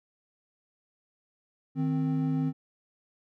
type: tone pair together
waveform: triangle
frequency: 155.55 / 261.6 Hz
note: D#3 / C4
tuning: 0 / 0 cents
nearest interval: major sixth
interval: 900 cents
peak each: -26 dBFS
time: 1.75-2.53 s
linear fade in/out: 50 ms
effects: none